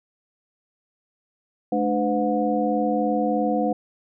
sine tone cluster, 214.3 / 297.4 / 506 / 723 Hz, A3 / D4 / B4 / F#5, -45 / +22 / +42 / -40 cents, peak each -25 dBFS, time 1.72-3.73 s, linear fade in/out 5 ms, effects none

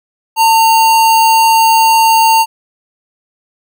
sine tone with sample-and-hold, 899 Hz, A5, 37 cents sharp, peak -5 dBFS, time 0.36-2.46 s, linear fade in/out 50 ms, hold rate 3675 Hz, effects none

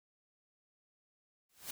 white noise with exponential growth, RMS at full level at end -39 dBFS, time 1.49-1.71 s, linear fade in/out 5 ms, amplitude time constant 46 ms, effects none

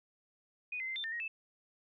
sine tone with pitch steps, 2478 / 2061 / 2080 / 3568 / 1801 / 1882 / 2629 Hz, D#7 / C7 / C7 / A7 / A6 / A#6 / E7, -8 / -27 / -11 / +23 / +40 / +16 / -5 cents, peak -36 dBFS, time 0.72-1.28 s, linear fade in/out 5 ms, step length 80 ms, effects none

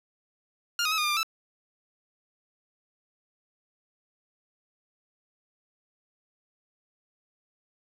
15% pulse tone with pitch steps, 1408 / 1250 / 1292 / 1223 / 1201 / 1191 / 1319 Hz, F6 / D#6 / E6 / D#6 / D6 / D6 / E6, +14 / +8 / -35 / -30 / +38 / +24 / +1 cents, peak -18 dBFS, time 0.79-1.231 s, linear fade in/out 2 ms, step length 63 ms, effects low-pass 12000 Hz 12 dB/octave + 9-bit

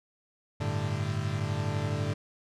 40% pulse chord, G suspended second, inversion none, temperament equal, 98 / 110 / 146.83 Hz, G2 / A2 / D3, 0 / 0 / 0 cents, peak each -32 dBFS, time 0.6-2.14 s, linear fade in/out 10 ms, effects low-pass 7000 Hz 12 dB/octave

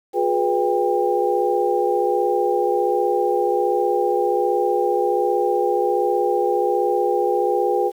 sine tone cluster, 359.4 / 420.7 / 495.9 / 797 Hz, F4 / G#4 / B4 / G5, +50 / +22 / +7 / +28 cents, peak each -22 dBFS, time 0.13-7.92 s, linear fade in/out 50 ms, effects 8-bit

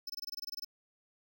square tone bursts, 5270 Hz, E8, 1 cent flat, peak -37 dBFS, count 12, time 0.07-0.647 s, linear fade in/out 5 ms, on 27 ms, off 23 ms, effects none

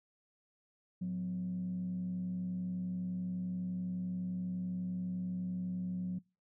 sine tone with frequency modulation, 181.8 Hz, F#3, 30 cents flat, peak -33 dBFS, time 1.01-6.19 s, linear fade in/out 10 ms, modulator 71.7 Hz, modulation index 0.3, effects noise-tail reverb RT60 0.3 s tail -25 dB re dry + tanh soft clip ceiling -30 dBFS

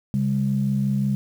sine tone pair together, 136.05 / 201.8 Hz, C#3 / G#3, -32 / -49 cents, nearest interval perfect fifth, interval 683 cents, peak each -22 / -21 dBFS, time 0.14-1.15 s, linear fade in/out 0 ms, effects tanh soft clip ceiling -11 dBFS + 8-bit

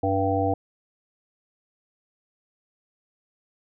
harmonic tone, 97.1 Hz, G2, 16 cents flat, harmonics 1 / 3 / 5 / 7 / 8, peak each -27 / -27 / -27 / -27 / -27 dBFS, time 0.03-0.54 s, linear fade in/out 5 ms, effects none

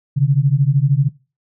sine beating tone pair, 133.1 / 146.1 Hz, C3 / D3, +30 / -9 cents, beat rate 13 Hz, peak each -14 dBFS, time 0.16-1.09 s, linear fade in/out 20 ms, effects noise-tail reverb RT60 0.3 s tail -20 dB re dry

